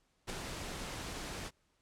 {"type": "noise with ADSR envelope", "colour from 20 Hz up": "pink", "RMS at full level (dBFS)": -37, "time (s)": [0.27, 1.51], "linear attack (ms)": 30, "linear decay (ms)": 3, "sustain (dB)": -5, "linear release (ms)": 46, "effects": ["pink hiss -75 dBFS RMS until 1.81 s", "low-pass 9000 Hz 12 dB/octave"]}